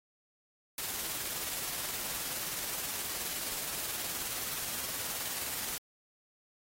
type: noise with tremolo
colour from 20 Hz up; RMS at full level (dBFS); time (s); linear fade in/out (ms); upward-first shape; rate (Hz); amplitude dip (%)
white; -36; 0.78-5.78; 2; square; 19; 25
effects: AAC 48 kbps